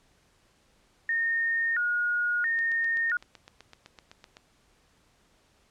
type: tone with vibrato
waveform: sine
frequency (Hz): 1626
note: G#6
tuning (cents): -37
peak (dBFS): -24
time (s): 1.09-3.17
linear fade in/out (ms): 2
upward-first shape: square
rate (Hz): 0.74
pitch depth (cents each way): 210
type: click train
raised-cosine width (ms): 0.2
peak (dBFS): -29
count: 15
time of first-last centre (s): 2.59-4.369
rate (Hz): 7.87
effects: pink hiss -65 dBFS RMS until 5.7 s + low-pass 9000 Hz 12 dB/octave